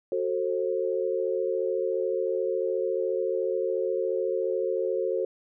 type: chord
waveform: sine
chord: F# diminished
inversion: none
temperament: just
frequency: 370 / 444 / 532.8 Hz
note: F#4 / A4 / C5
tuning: 0 / +16 / +31 cents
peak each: -29 dBFS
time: 0.12-5.25 s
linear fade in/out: 2 ms
effects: none